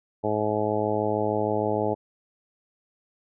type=harmonic tone; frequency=106.4 Hz; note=G#2; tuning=42 cents sharp; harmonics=1 / 2 / 3 / 4 / 5 / 6 / 7 / 8; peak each=-33 / -33 / -31 / -28 / -30 / -30 / -34 / -31 dBFS; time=0.23-1.95 s; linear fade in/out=20 ms; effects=none